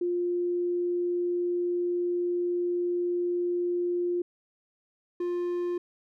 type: tone pair in turn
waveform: sine / triangle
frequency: 351.8 / 351.8 Hz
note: F4 / F4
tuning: +13 / +13 cents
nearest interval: unison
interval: 0 cents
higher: neither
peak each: -25 dBFS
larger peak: neither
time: 0.01-4.22 / 5.2-5.78 s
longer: first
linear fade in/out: 5 ms
effects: none